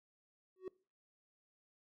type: tone with exponential growth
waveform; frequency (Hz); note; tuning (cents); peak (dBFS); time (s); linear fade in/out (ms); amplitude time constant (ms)
triangle; 373.3; F#4; +15; -35; 0.56-0.68; 2; 25
effects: noise-tail reverb RT60 0.4 s tail -23 dB re dry